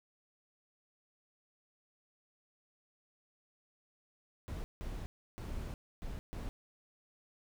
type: noise bursts at uneven times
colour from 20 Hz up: brown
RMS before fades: -41 dBFS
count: 5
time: 4.48-4.64 / 4.81-5.06 / 5.38-5.74 / 6.02-6.19 / 6.33-6.49 s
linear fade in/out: 0 ms
effects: none